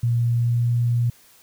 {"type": "tone with pitch glide", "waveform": "sine", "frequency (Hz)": [118.4, 119.43], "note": ["A#2", "A#2"], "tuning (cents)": [27, 42], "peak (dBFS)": -17, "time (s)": [0.03, 1.1], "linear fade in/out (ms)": 5, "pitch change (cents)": 15, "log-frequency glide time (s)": [0.33, 0.7], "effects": ["white hiss -53 dBFS RMS until 1.42 s"]}